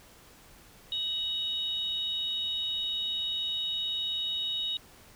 sine tone pair together, 2960 / 3761 Hz, F#7 / A#7, 0 / +15 cents, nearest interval major third, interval 415 cents, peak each -36 / -30 dBFS, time 0.92-4.77 s, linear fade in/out 2 ms, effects pink hiss -55 dBFS RMS until 5.15 s

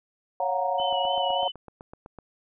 sine chord, Gb major seventh, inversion second, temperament equal with one note detuned, 554.4 / 709 / 740 / 932.3 Hz, Db5 / F5 / Gb5 / Bb5, 0 / +26 / 0 / 0 cents, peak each -29 dBFS, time 0.4-1.48 s, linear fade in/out 2 ms
sine tone with vibrato, 2988 Hz, F#7, 16 cents sharp, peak -30 dBFS, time 0.78-1.52 s, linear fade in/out 20 ms, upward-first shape sine, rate 3.4 Hz, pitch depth 38 cents each way
click train, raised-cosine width 1 ms, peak -28 dBFS, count 12, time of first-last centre 0.8-2.187 s, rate 7.93 Hz
effects none

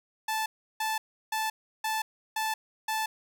sawtooth tone bursts, 876 Hz, A5, 8 cents flat, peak -24 dBFS, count 6, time 0.28-3.06 s, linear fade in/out 5 ms, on 180 ms, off 340 ms, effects 11-bit

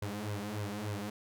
sawtooth tone with flanger, 103.83 Hz, G#2, in tune, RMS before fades -38 dBFS, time 0.02-1.1 s, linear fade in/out 5 ms, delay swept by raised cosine 1.9 to 5.8 ms, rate 3.4 Hz, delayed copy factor +1, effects none

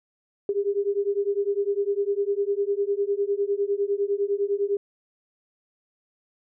sine beating tone pair, 397.9 / 407.8 Hz, G4 / G#4, +26 / -32 cents, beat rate 9.9 Hz, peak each -25 dBFS, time 0.49-4.77 s, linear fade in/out 2 ms, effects none

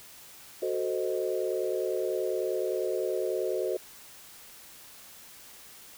sine chord, F# diminished seventh, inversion none, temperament equal with one note detuned, 370 / 440 / 519 / 622.3 Hz, F#4 / A4 / C5 / Eb5, 0 / 0 / -14 / 0 cents, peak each -31 / -33 / -33 / -35 dBFS, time 0.62-3.77 s, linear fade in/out 5 ms, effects white hiss -50 dBFS RMS until 5.97 s

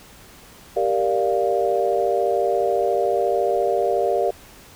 sine chord, G minor seventh, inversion none, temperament equal, 392 / 466.2 / 587.3 / 698.5 Hz, G4 / Bb4 / D5 / F5, 0 / 0 / 0 / 0 cents, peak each -23 dBFS, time 0.76-4.31 s, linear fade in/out 10 ms, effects pink hiss -46 dBFS RMS until 4.75 s

